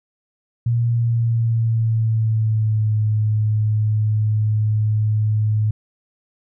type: tone with pitch glide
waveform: sine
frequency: 117.8 to 107.4 Hz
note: A#2 to A2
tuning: +19 to -41 cents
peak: -15 dBFS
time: 0.66-5.71 s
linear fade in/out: 5 ms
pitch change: -160 cents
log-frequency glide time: 0.88-2.95 s
effects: none